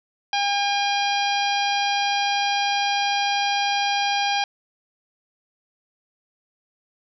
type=harmonic tone; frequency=807 Hz; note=G#5; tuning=50 cents flat; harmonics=1 / 2 / 3 / 4 / 5 / 6 / 7; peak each=-22 / -30 / -28 / -28 / -33 / -31 / -36 dBFS; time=0.33-4.44 s; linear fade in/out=2 ms; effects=none

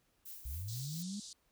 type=noise with tremolo; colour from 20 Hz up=violet; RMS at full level=-47 dBFS; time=0.25-1.03 s; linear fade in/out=10 ms; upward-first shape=triangle; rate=4.3 Hz; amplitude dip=60%
type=linear sweep; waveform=sine; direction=up; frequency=58.27 to 211.1 Hz; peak=-39 dBFS; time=0.45-1.2 s; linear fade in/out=5 ms
type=band-pass noise; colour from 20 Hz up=pink; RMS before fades=-50 dBFS; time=0.68-1.33 s; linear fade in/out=2 ms; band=3800 to 8700 Hz; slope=48 dB/octave
effects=pink hiss -75 dBFS RMS until 1.51 s

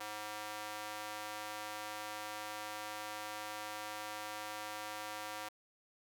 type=tone with high-pass filter; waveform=square; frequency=106 Hz; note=G#2; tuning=36 cents sharp; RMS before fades=-44 dBFS; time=0-5.49 s; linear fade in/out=10 ms; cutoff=790 Hz; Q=1; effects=none

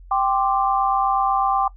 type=chord; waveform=sine; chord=G suspended fourth; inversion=none; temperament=equal; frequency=784 / 1046.5 / 1174.7 Hz; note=G5 / C6 / D6; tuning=0 / 0 / 0 cents; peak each=-19 / -24 / -22 dBFS; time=0.11-1.68 s; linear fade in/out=5 ms; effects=noise-tail reverb RT60 0.1 s tail -18 dB re dry + added 44 Hz sine -40 dBFS peak until 1.76 s

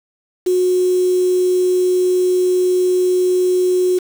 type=tone with quantisation; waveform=sine; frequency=364.8 Hz; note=F#4; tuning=24 cents flat; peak=-12 dBFS; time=0.46-3.99 s; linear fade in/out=10 ms; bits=5; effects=none

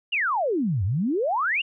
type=exponential two-way sweep; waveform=sine; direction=down then up; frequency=2960 to 87.31 to 2960 Hz; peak=-21 dBFS; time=0.12-1.62 s; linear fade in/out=10 ms; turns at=0.84 s; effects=none

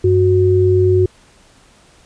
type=tone pair together; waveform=sine; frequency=96.64 / 367.3 Hz; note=G2 / F#4; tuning=-24 / -13 cents; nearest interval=octave + major seventh; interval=2311 cents; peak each=-13 / -11 dBFS; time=0.04-1.06 s; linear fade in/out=5 ms; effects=pink hiss -49 dBFS RMS until 2.05 s + resampled to 22050 Hz

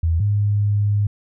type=tone pair in turn; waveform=sine; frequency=82.41 / 103.02 Hz; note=E2 / G#2; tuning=0 / -13 cents; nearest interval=major third; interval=387 cents; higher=second; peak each=-15 dBFS; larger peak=neither; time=0.03-0.2 / 0.2-1.07 s; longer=second; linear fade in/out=5 ms; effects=none

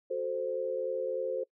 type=chord; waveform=sine; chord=F# diminished; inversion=none; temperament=equal; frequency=370 / 440 / 523.3 Hz; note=F#4 / A4 / C5; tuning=0 / 0 / 0 cents; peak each=-38 / -36 / -32 dBFS; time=0.1-1.44 s; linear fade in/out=10 ms; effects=noise-tail reverb RT60 0.1 s tail -23 dB re dry

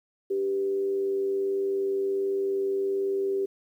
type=tone with frequency modulation; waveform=sine; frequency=392 Hz; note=G4; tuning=in tune; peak=-24 dBFS; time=0.3-3.46 s; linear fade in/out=10 ms; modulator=98.6 Hz; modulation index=0.26; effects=10-bit

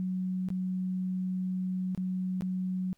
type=tone with dropouts; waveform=sine; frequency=185 Hz; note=F#3; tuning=in tune; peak=-29 dBFS; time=0-2.93 s; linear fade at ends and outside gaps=0 ms; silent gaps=0.487-0.503 / 1.949-1.976 / 2.409-2.421 s; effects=pink hiss -71 dBFS RMS until 2.97 s

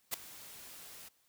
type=noise with ADSR envelope; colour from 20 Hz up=white; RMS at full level=-33 dBFS; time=0.11-1.09 s; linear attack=29 ms; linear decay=4 ms; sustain=-18 dB; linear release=12 ms; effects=white hiss -72 dBFS RMS until 1.28 s

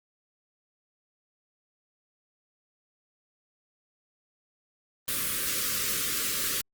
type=band-stop noise; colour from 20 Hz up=white; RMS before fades=-29 dBFS; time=5.08-6.61 s; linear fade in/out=0 ms; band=570 to 1100 Hz; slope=96 dB/octave; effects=Opus 24 kbps

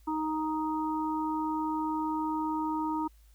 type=harmonic tone; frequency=311.7 Hz; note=D#4; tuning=3 cents sharp; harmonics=1 / 3 / 4; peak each=-31 / -32 / -40 dBFS; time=0.07-3.08 s; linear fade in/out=10 ms; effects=added 53 Hz sine -55 dBFS peak until 3.34 s + white hiss -68 dBFS RMS until 3.34 s

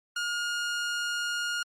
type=tone; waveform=sawtooth; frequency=1425 Hz; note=F6; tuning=34 cents sharp; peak=-25 dBFS; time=0.16-1.63 s; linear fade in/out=5 ms; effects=low-pass 8000 Hz 12 dB/octave + Opus 48 kbps

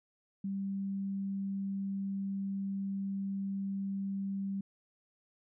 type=tone; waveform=sine; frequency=196 Hz; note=G3; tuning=in tune; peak=-33 dBFS; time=0.44-4.61 s; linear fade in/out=5 ms; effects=none

